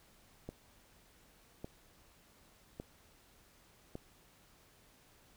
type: click train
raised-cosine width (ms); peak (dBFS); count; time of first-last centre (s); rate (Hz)
2; -29; 4; 0.49-3.954; 0.866
effects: pink hiss -65 dBFS RMS until 5.36 s